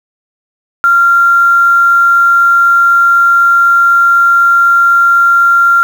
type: tone with quantisation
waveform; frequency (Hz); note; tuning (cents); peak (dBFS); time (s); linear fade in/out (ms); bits
sine; 1384; F6; -16; -4; 0.84-5.83; 0; 5
effects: none